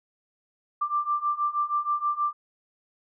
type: beating tone pair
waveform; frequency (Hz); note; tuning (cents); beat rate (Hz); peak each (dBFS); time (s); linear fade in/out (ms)
sine; 1177 / 1183.3; D6 / D6; +3 / +13; 6.3; -28 / -26; 0.81-2.33; 10
effects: none